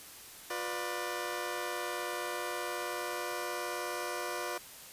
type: chord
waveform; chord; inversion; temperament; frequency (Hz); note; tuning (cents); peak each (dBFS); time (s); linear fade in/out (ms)
15% pulse; B diminished; second; just; 355.6 / 493.9 / 592.7; F4 / B4 / D5; +31 / 0 / +16; -33; 0.5-4.58; 5
effects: white hiss -50 dBFS RMS until 4.92 s + resampled to 32000 Hz